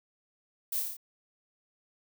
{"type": "noise with echo", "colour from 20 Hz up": "violet", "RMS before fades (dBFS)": -33, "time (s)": [0.72, 0.8], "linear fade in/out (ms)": 5, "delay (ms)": 28, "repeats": 6, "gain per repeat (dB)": -2, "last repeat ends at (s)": 0.968, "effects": []}